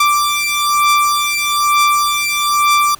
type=beating tone pair; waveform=sawtooth; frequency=1174.7 / 1175.8 Hz; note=D6 / D6; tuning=0 / +2 cents; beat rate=1.1 Hz; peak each=-11 dBFS; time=0-2.95 s; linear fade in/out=5 ms; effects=pink hiss -43 dBFS RMS until 2.99 s